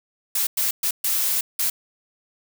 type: noise bursts at uneven times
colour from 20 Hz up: blue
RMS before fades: -22 dBFS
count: 5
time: 0.35-0.47 / 0.57-0.71 / 0.83-0.91 / 1.04-1.41 / 1.59-1.7 s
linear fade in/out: 5 ms
effects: none